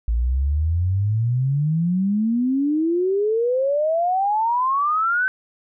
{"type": "exponential sweep", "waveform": "sine", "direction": "up", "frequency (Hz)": [55, 1546], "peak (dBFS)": -17, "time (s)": [0.08, 5.28], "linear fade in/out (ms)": 0, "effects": []}